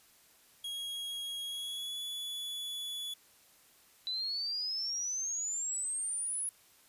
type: tone with pitch glide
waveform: 45% pulse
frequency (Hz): 3298 to 3420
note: G#7 to A7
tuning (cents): -13 to -50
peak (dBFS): -37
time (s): 0.64-3.14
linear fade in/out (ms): 5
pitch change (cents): +63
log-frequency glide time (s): 1.45-2.01
type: exponential sweep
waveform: sine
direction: up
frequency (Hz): 3951 to 10510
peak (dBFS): -33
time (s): 4.07-6.49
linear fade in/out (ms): 0
effects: white hiss -63 dBFS RMS until 6.88 s + resampled to 32000 Hz